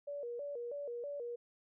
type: tone with vibrato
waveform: sine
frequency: 523.3 Hz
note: C5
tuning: in tune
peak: -39 dBFS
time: 0.07-1.36 s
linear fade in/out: 10 ms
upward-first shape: square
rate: 3.1 Hz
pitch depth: 160 cents each way
effects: none